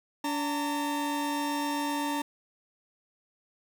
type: tone pair together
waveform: 40% pulse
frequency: 287.6 / 910.6 Hz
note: D4 / A#5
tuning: -36 / -41 cents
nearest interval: octave + minor sixth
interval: 1995 cents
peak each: -30 / -31 dBFS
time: 0.24-2.22 s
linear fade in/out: 5 ms
effects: none